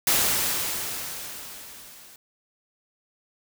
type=noise with level ramp; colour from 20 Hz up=white; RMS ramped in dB=-20 to -49 dBFS; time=0.07-2.16 s; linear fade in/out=2 ms; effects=none